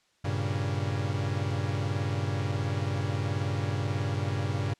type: chord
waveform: 45% pulse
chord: G diminished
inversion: none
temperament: equal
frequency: 98 / 116.54 / 138.59 Hz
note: G2 / Bb2 / Db3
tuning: 0 / 0 / 0 cents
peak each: -30 / -34 / -33 dBFS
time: 0.24-4.74 s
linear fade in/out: 10 ms
effects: white hiss -68 dBFS RMS until 4.79 s + low-pass 6000 Hz 12 dB/octave